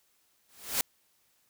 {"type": "noise with exponential growth", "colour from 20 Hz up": "white", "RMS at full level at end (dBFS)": -25, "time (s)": [0.49, 0.81], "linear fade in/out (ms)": 1, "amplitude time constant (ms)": 68, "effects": ["white hiss -70 dBFS RMS until 1.49 s"]}